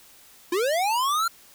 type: linear sweep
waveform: square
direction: up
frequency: 329.6 to 1396.9 Hz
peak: -22 dBFS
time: 0.52-1.28 s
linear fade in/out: 5 ms
effects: white hiss -52 dBFS RMS until 1.54 s